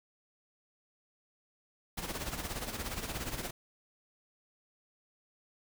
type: noise with tremolo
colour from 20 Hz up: pink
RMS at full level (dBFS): -36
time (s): 1.97-3.51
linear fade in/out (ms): 10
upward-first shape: sine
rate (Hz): 17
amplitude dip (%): 65
effects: none